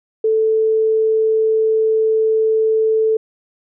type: tone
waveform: sine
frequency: 440.1 Hz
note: A4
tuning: in tune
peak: -12 dBFS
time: 0.24-3.17 s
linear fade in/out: 5 ms
effects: none